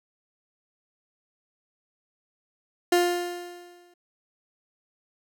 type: tone with exponential decay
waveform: 30% pulse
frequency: 351.8 Hz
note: F4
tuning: 13 cents sharp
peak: -14 dBFS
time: 2.92-3.94 s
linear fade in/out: 5 ms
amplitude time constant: 220 ms
effects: none